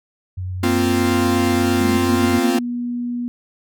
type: tone with vibrato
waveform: sine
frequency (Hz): 92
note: F#2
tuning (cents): -9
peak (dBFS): -23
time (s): 0.37-2.39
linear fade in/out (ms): 10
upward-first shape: sine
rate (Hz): 10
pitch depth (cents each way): 14
type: chord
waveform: 45% pulse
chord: Bb suspended second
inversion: none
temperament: equal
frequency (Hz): 233.1 / 261.6 / 349.2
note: Bb3 / C4 / F4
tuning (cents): 0 / 0 / 0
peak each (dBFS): -21 / -19 / -20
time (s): 0.63-2.59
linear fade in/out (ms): 5
type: tone with pitch glide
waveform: sine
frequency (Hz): 211.9 to 242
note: G#3 to B3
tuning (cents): +35 to -35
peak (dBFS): -21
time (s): 1.81-3.28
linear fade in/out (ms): 0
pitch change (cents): +230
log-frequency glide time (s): 1.92-2.08
effects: none